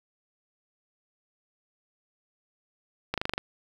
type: slowing click train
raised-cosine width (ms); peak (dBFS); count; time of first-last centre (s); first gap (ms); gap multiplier
0.3; -12; 7; 3.14-3.379; 37; 1.03
effects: 7-bit